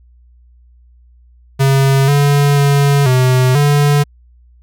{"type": "tone with pitch steps", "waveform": "square", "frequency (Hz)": [136, 143.1, 141.7, 127.9, 145], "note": ["C#3", "D3", "C#3", "C3", "D3"], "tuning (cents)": [-33, -45, 38, -39, -22], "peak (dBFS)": -9, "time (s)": [1.59, 4.04], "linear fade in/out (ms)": 20, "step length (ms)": 490, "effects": ["added 60 Hz sine -43 dBFS peak until 4.62 s"]}